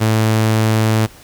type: tone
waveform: sawtooth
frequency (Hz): 110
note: A2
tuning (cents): 0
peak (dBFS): -8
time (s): 0-1.07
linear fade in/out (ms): 20
effects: pink hiss -42 dBFS RMS until 1.23 s